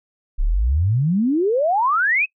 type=exponential sweep; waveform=sine; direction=up; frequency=30.87 to 2637 Hz; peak=-15 dBFS; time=0.38-2.26 s; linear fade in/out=20 ms; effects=noise-tail reverb RT60 0.1 s tail -24 dB re dry